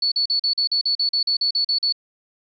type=tone bursts; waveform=sine; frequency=4435 Hz; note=C#8; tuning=in tune; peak=-17 dBFS; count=14; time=0.02-1.925 s; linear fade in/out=5 ms; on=98 ms; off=41 ms; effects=none